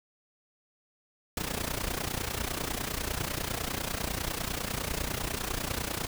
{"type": "noise with amplitude modulation", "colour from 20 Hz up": "pink", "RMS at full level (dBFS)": -30, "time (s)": [1.37, 6.07], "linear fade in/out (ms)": 2, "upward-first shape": "sine", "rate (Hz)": 30, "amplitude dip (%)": 80, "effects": []}